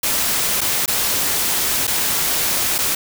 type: noise with dropouts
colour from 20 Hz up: white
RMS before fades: -19 dBFS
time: 0.03-2.95 s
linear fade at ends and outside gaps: 5 ms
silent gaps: 0.608-0.613 / 0.86-0.878 / 1.87-1.876 / 2.782-2.786 s
effects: none